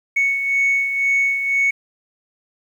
sine beating tone pair, 2217 / 2219 Hz, C#7 / C#7, 0 / +1 cents, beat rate 2 Hz, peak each -15 / -23 dBFS, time 0.16-1.71 s, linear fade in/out 10 ms, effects tanh soft clip ceiling -11 dBFS + 8-bit

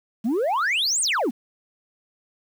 sine exponential two-way sweep, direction up then down, 204 to 9120 to 204 Hz, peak -17 dBFS, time 0.24-1.31 s, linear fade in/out 20 ms, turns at 1.01 s, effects tanh soft clip ceiling -19 dBFS + 8-bit

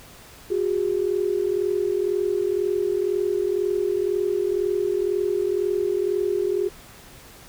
sine tone pair together, 364 / 406 Hz, F#4 / G#4, -28 / -39 cents, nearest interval major second, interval 189 cents, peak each -23 dBFS, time 0.5-6.69 s, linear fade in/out 10 ms, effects pink hiss -46 dBFS RMS until 7.48 s

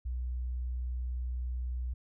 sine tone, 61.8 Hz, B1, 2 cents sharp, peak -32 dBFS, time 0.05-1.94 s, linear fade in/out 10 ms, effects none

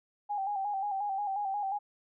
sine tone with vibrato, 800 Hz, G5, 35 cents sharp, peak -30 dBFS, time 0.29-1.79 s, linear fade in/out 20 ms, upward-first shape square, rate 5.6 Hz, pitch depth 54 cents each way, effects none

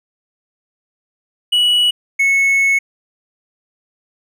triangle tone pair in turn, 2935 / 2199 Hz, F#7 / C#7, -15 / -14 cents, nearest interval perfect fourth, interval 499 cents, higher first, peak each -9 dBFS, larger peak neither, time 1.52-1.91 / 2.19-2.79 s, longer second, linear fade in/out 10 ms, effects none

